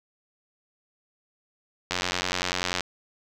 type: click train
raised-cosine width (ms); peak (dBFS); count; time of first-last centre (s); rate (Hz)
0.2; -8; 82; 1.91-2.807; 90.3
effects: none